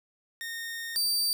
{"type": "tone pair in turn", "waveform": "sawtooth", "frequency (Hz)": [1841, 4648], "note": ["A#6", "D8"], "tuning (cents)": [-22, -19], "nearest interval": "octave + major third", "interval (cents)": 1603, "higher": "second", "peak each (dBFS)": [-31, -22], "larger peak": "second", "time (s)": [[0.41, 0.96], [0.96, 1.33]], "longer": "first", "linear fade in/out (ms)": 0, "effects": []}